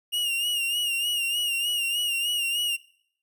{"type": "tone with vibrato", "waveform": "45% pulse", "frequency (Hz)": 2835, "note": "F7", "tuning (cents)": 25, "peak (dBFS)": -24, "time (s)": [0.12, 2.77], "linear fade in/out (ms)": 20, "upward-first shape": "sine", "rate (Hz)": 3.3, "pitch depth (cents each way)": 56, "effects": ["noise-tail reverb RT60 0.7 s tail -24 dB re dry"]}